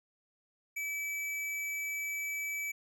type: tone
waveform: square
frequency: 2301 Hz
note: D7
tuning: 36 cents flat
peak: -35 dBFS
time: 0.76-2.72 s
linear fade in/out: 10 ms
effects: none